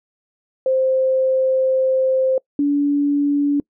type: tone pair in turn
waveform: sine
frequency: 523.3 / 287 Hz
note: C5 / D4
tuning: 0 / -40 cents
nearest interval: minor seventh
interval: 1040 cents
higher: first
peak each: -14 dBFS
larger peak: neither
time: 0.66-2.38 / 2.59-3.6 s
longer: first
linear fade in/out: 2 ms
effects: noise-tail reverb RT60 0.1 s tail -25 dB re dry